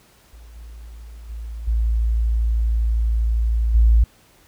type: tone with level steps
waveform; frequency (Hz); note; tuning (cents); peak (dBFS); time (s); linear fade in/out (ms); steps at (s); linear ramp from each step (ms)
sine; 56.3; A1; +40; -39 / -35 / -28 / -16 / -10; 0.33-4.04; 5; 0.55 / 1.29 / 1.67 / 3.74; 10
effects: pink hiss -54 dBFS RMS until 4.47 s